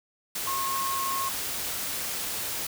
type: tone in noise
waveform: sine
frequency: 1081 Hz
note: C#6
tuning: 44 cents flat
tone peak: -28 dBFS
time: 0.47-1.29 s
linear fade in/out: 5 ms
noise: white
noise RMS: -32 dBFS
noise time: 0.35-2.67 s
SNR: +1 dB
effects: none